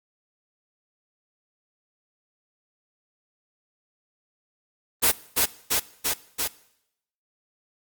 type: noise with echo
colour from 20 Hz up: white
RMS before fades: -18 dBFS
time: 5.02-5.12 s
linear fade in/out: 20 ms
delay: 340 ms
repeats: 4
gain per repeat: -2 dB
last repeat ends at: 6.48 s
effects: noise-tail reverb RT60 0.8 s tail -20 dB re dry + Opus 24 kbps